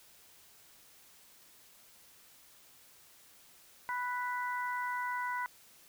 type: harmonic tone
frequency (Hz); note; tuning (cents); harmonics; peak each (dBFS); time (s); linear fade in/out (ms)
493.9; B4; 0; 2 / 3 / 4; -35 / -39 / -41; 3.89-5.46; 0
effects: white hiss -60 dBFS RMS until 5.88 s